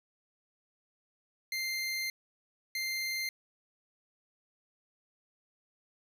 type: tone bursts at uneven times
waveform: 25% pulse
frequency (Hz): 2093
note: C7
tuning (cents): 0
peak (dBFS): -29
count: 2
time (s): 1.52-2.1 / 2.75-3.29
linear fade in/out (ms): 2
effects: none